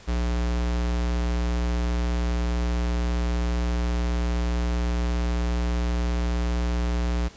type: tone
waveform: square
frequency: 59.5 Hz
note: A#1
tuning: 36 cents sharp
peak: -23 dBFS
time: 0.07-7.29 s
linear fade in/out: 20 ms
effects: pink hiss -48 dBFS RMS until 7.36 s + resampled to 16000 Hz